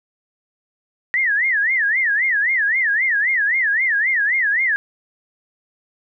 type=tone with vibrato; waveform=sine; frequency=1864.7 Hz; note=A#6; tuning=in tune; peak=-15 dBFS; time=1.14-4.76 s; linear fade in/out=0 ms; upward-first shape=sine; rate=3.8 Hz; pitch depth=240 cents each way; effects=none